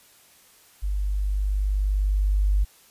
sine tone with level ramp, 49.77 Hz, G1, 27 cents sharp, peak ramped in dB -23 to -17 dBFS, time 0.82-2.65 s, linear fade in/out 20 ms, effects white hiss -55 dBFS RMS until 2.9 s + resampled to 32000 Hz

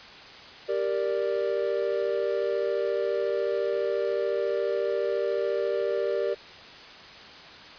triangle chord, G minor, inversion none, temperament equal, 392 / 466.2 / 587.3 Hz, G4 / Bb4 / D5, 0 / 0 / 0 cents, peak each -27 dBFS, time 0.68-6.35 s, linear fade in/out 20 ms, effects white hiss -45 dBFS RMS until 7.78 s + resampled to 11025 Hz

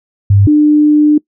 sine tone pair in turn, 99.9 / 299.4 Hz, G2 / D4, +33 / +33 cents, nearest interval octave + perfect fifth, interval 1900 cents, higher second, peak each -4 dBFS, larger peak neither, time 0.3-0.47 / 0.47-1.18 s, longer second, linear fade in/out 5 ms, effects noise-tail reverb RT60 0.1 s tail -23 dB re dry

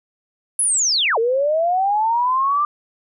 sine linear two-way sweep, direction down then up, 10780 to 440 to 1194 Hz, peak -15 dBFS, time 0.59-2.65 s, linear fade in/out 2 ms, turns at 1.18 s, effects none

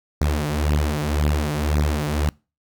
sawtooth beating tone pair, 73.42 / 75.32 Hz, D2 / D2, 0 / +44 cents, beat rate 1.9 Hz, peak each -18 / -18 dBFS, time 0.21-2.29 s, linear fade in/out 0 ms, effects noise-tail reverb RT60 0.3 s tail -25 dB re dry

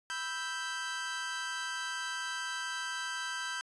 sawtooth chord, E minor, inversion second, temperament equal, 987.8 / 1318.5 / 1568 Hz, B5 / E6 / G6, 0 / 0 / 0 cents, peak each -39 / -39 / -33 dBFS, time 0.1-3.61 s, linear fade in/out 0 ms, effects resampled to 22050 Hz

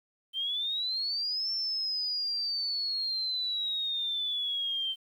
sine exponential two-way sweep, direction up then down, 3113 to 5410 to 3113 Hz, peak -29 dBFS, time 0.33-4.96 s, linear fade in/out 50 ms, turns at 1.51 s, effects 10-bit

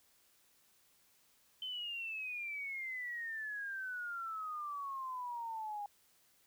sine exponential sweep, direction down, 3081 to 811 Hz, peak -39 dBFS, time 1.62-5.86 s, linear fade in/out 2 ms, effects white hiss -70 dBFS RMS until 6.46 s

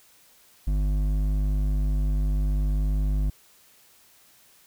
triangle tone with hard clipping, 50.3 Hz, G1, 45 cents sharp, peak -23 dBFS, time 0.67-3.3 s, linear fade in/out 5 ms, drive 13 dB, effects white hiss -57 dBFS RMS until 4.66 s

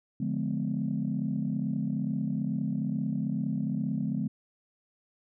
sine chord, D diminished seventh, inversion none, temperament just, 146.83 / 176.2 / 211.4 / 253.7 Hz, D3 / F3 / Ab3 / Cb4, 0 / +16 / +31 / +47 cents, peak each -33 / -34 / -31 / -33 dBFS, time 0.2-4.28 s, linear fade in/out 5 ms, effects tanh soft clip ceiling -19 dBFS

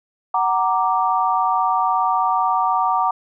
sine chord, Gb augmented, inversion none, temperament equal with one note detuned, 748.6 / 932.3 / 1174.7 Hz, Gb5 / Bb5 / D6, +20 / 0 / 0 cents, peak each -20 dBFS, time 0.34-3.11 s, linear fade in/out 5 ms, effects none

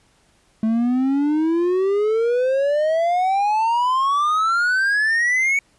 triangle exponential sweep, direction up, 217.4 to 2248 Hz, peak -14 dBFS, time 0.63-5.59 s, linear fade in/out 2 ms, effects pink hiss -59 dBFS RMS until 5.78 s + resampled to 24000 Hz

